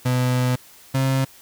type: tone pair in turn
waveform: 35% pulse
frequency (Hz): 125.9 / 133.44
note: B2 / C3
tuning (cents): +34 / +34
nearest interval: minor second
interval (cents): 100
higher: second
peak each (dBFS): -16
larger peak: neither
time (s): 0.05-0.56 / 0.94-1.25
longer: first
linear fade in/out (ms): 10
effects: white hiss -48 dBFS RMS until 1.41 s